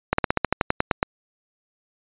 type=slowing click train; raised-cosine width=0.5 ms; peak=-3 dBFS; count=12; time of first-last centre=0.13-1.029 s; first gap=54 ms; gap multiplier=1.08; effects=resampled to 8000 Hz